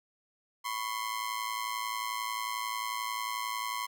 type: ring-modulated tone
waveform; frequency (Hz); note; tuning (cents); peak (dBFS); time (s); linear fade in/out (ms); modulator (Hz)
sawtooth; 1046.5; C6; 0; -26; 0.64-3.87; 20; 55.6
effects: none